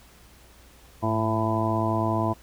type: harmonic tone with a mistuned harmonic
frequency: 111 Hz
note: A2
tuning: 16 cents sharp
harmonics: 1 / 2 / 3 / 4 / 5 / 6 / 7 / 8 / 9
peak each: -27 / -30 / -29 / -39 / -39 / -29 / -37 / -34 / -29 dBFS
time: 1.02-2.34 s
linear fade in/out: 20 ms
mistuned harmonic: 1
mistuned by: -78 cents
effects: added 60 Hz sine -54 dBFS peak until 2.42 s + pink hiss -54 dBFS RMS until 2.42 s